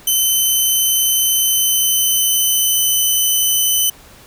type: tone with pitch glide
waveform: 5% pulse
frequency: 3054 to 3024 Hz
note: G7 to F#7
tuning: -46 to +37 cents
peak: -5 dBFS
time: 0.07-3.9 s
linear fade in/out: 5 ms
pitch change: -17 cents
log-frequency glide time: 1.4-2.97 s
effects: pink hiss -43 dBFS RMS until 4.26 s